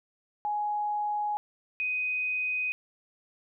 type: tone pair in turn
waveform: sine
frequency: 835 / 2502 Hz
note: G#5 / D#7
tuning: +9 / +9 cents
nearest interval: octave + perfect fifth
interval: 1900 cents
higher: second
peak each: -27 dBFS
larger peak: neither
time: 0.45-1.37 / 1.8-2.72 s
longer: neither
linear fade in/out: 0 ms
effects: none